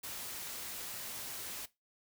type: noise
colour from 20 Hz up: white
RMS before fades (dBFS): -43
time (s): 0.03-1.66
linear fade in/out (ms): 10
effects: noise-tail reverb RT60 0.2 s tail -18 dB re dry